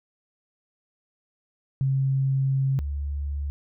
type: tone pair in turn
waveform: sine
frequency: 134.8 / 71.41 Hz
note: C#3 / D2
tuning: -48 / -48 cents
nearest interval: major seventh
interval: 1100 cents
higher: first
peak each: -20 / -26 dBFS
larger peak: first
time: 1.81-2.79 / 2.79-3.5 s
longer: first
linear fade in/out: 0 ms
effects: none